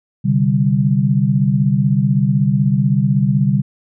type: chord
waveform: sine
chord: C suspended second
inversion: none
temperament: equal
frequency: 130.81 / 146.83 / 196 Hz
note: C3 / D3 / G3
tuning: 0 / 0 / 0 cents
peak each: -16 dBFS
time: 0.24-3.62 s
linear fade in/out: 20 ms
effects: none